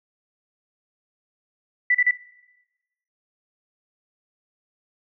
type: tone bursts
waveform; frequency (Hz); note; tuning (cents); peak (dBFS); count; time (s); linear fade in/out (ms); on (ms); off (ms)
sine; 1975.5; B6; 0; -15; 3; 1.9-2.111; 5; 47; 35
effects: noise-tail reverb RT60 1.0 s tail -17 dB re dry